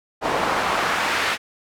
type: noise with band-pass filter sweep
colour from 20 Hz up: pink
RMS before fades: -22 dBFS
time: 0.21-1.38 s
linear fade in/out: 50 ms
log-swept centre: 780 to 1900 Hz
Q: 0.99
effects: none